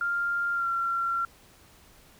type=tone with pitch glide; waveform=sine; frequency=1396.9 to 1368.2 Hz; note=F6 to F6; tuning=0 to -36 cents; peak=-25 dBFS; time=0.01-1.25 s; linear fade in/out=2 ms; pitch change=-36 cents; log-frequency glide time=0.53-0.68 s; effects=pink hiss -56 dBFS RMS until 2.19 s